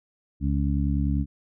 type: harmonic tone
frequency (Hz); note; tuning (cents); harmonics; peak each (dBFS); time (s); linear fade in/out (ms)
70.2; C#2; +22; 1 / 2 / 3 / 4; -24 / -27 / -29 / -30; 0.4-1.26; 50
effects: none